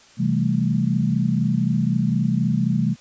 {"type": "chord", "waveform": "sine", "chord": "A minor seventh", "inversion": "first", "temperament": "equal", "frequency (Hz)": [130.81, 164.81, 196, 220], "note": ["C3", "E3", "G3", "A3"], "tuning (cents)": [0, 0, 0, 0], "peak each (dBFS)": -23, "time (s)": [0.17, 2.96], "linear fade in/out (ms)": 50, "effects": ["white hiss -50 dBFS RMS until 3 s", "resampled to 16000 Hz"]}